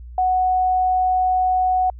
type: tone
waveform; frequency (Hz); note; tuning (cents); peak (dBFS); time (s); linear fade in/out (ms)
sine; 740; F#5; 0; -15; 0.18-1.9; 2
effects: added 60 Hz sine -34 dBFS peak until 1.99 s